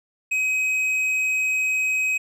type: tone with tanh clipping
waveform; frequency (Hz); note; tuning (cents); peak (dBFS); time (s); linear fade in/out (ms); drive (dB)
sine; 2531; D#7; +29; -21; 0.31-2.18; 10; 7
effects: none